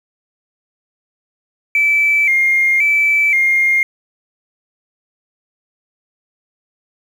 triangle tone with vibrato, 2217 Hz, C#7, in tune, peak -7 dBFS, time 1.75-3.83 s, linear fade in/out 2 ms, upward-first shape square, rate 0.95 Hz, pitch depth 75 cents each way, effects tanh soft clip ceiling -8 dBFS + 7-bit

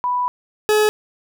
sine / 40% pulse tone pair in turn, 987.8 / 425.3 Hz, B5 / G#4, 0 / +41 cents, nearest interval octave + minor third, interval 1459 cents, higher first, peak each -17 / -12 dBFS, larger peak second, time 0.04-0.28 / 0.69-0.89 s, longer first, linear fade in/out 0 ms, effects none

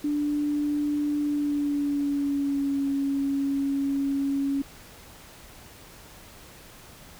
sine tone with pitch glide, 293.7 to 277.2 Hz, D4 to C#4, 0 to 0 cents, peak -23 dBFS, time 0.04-4.62 s, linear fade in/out 5 ms, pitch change -100 cents, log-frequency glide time 1.21-2.85 s, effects pink hiss -48 dBFS RMS until 7.19 s

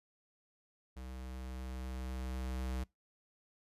square tone with level ramp, 64 Hz, C2, 38 cents flat, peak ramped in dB -45 to -36 dBFS, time 0.96-2.84 s, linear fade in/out 10 ms, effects noise-tail reverb RT60 0.2 s tail -23 dB re dry + resampled to 32000 Hz

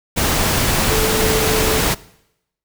sine tone in noise, 438.2 Hz, A4, 7 cents flat, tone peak -19 dBFS, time 0.9-1.82 s, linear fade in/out 20 ms, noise pink, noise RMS -17 dBFS, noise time 0.16-1.95 s, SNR -5 dB, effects noise-tail reverb RT60 0.8 s tail -21 dB re dry

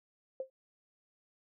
sine tone with exponential decay, 526 Hz, C5, 9 cents sharp, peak -31 dBFS, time 0.4-0.5 s, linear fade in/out 2 ms, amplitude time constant 21 ms, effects none

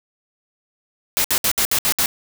white noise bursts, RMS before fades -18 dBFS, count 7, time 1.17-2.059 s, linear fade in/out 0 ms, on 73 ms, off 63 ms, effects none

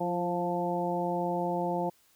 harmonic tone with a mistuned harmonic, 175.8 Hz, F3, 12 cents sharp, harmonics 1 / 2 / 3 / 4 / 5, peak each -34 / -34 / -34 / -34 / -34 dBFS, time 0-1.9 s, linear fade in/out 10 ms, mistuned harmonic 2, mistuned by -28 cents, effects white hiss -65 dBFS RMS until 2.15 s

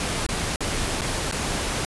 pink noise with dropouts, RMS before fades -26 dBFS, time 0-1.85 s, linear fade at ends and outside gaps 1 ms, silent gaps 0.265-0.289 / 0.56-0.606 / 1.01-1.017 / 1.314-1.323 s, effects resampled to 24000 Hz

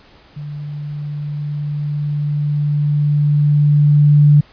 sine tone with level ramp, 147 Hz, D3, 2 cents sharp, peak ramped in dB -25 to -5 dBFS, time 0.36-4.41 s, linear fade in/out 10 ms, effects pink hiss -47 dBFS RMS until 4.52 s + resampled to 11025 Hz

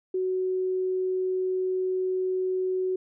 sine tone, 372 Hz, F#4, 9 cents sharp, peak -24 dBFS, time 0.14-2.96 s, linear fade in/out 5 ms, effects none

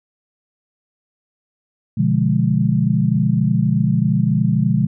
sine chord, B diminished seventh, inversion none, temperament equal, 123.47 / 146.83 / 174.61 / 207.7 Hz, B2 / D3 / F3 / Ab3, 0 / 0 / 0 / 0 cents, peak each -19 dBFS, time 1.97-4.87 s, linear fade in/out 10 ms, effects none

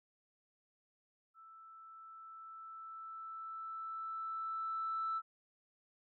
sine tone with level ramp, 1321 Hz, E6, 3 cents sharp, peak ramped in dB -55 to -33 dBFS, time 1.34-5.22 s, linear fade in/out 50 ms, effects tanh soft clip ceiling -30 dBFS

